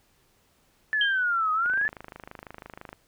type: exponential two-way sweep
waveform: sine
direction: down then up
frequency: 1760 to 1244.5 to 1760 Hz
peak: -22 dBFS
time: 0.93-1.88 s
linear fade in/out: 0 ms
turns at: 1.52 s
type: tone with exponential decay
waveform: sine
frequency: 3143 Hz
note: G7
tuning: 4 cents sharp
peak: -20 dBFS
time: 1.01-1.24 s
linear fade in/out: 2 ms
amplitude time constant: 50 ms
type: click train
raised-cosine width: 0.5 ms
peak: -25 dBFS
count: 34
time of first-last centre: 1.66-2.929 s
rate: 26 Hz
effects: pink hiss -65 dBFS RMS until 3.07 s